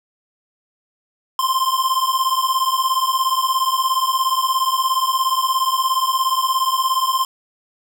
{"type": "beating tone pair", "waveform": "square", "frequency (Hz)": [1039, 1056], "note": ["C6", "C6"], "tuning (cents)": [-12, 16], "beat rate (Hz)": 17, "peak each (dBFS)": -20, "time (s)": [1.39, 7.25], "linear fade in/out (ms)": 2, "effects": []}